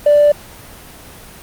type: tone with hard clipping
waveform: sine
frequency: 587.3 Hz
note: D5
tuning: in tune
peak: -7 dBFS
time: 0.06-0.32 s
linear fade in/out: 5 ms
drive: 1 dB
effects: pink hiss -37 dBFS RMS until 1.42 s + Opus 24 kbps